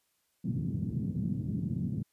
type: band-pass noise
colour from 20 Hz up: pink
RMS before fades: -33 dBFS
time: 0.44-2.03 s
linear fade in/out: 10 ms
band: 110 to 220 Hz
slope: 24 dB/octave
effects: white hiss -75 dBFS RMS until 2.12 s + resampled to 32000 Hz